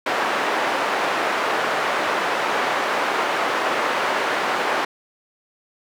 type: band-pass noise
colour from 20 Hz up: white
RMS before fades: -22 dBFS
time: 0.06-4.85 s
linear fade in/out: 5 ms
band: 400 to 1400 Hz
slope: 12 dB/octave
effects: none